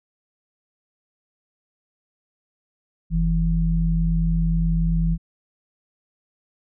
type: tone pair together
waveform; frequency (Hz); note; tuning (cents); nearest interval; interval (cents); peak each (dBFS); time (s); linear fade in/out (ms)
sine; 46.25 / 164.81; F#1 / E3; 0 / 0; octave + minor seventh; 2200; -20; 3.1-5.18; 50
effects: none